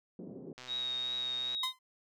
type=band-pass noise; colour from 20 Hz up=pink; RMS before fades=-46 dBFS; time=0.19-0.53 s; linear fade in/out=2 ms; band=180 to 440 Hz; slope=24 dB/octave
type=click train; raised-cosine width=0.2 ms; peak=-30 dBFS; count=123; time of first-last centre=0.58-1.548 s; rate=126 Hz
type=tone with vibrato; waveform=sine; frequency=3760 Hz; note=A#7; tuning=14 cents sharp; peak=-33 dBFS; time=0.67-1.73 s; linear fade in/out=50 ms; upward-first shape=triangle; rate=2.6 Hz; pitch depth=22 cents each way
type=tone with exponential decay; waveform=sawtooth; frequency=1028 Hz; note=C6; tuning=31 cents flat; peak=-27 dBFS; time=1.63-1.79 s; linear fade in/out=5 ms; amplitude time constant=33 ms
effects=none